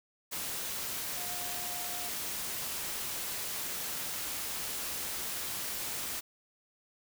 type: tone in noise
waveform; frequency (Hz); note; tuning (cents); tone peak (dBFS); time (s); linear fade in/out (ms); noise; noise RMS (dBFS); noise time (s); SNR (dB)
sine; 711; F5; +31; -45; 1.16-2.1; 20; white; -37; 0.31-6.21; -11
effects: none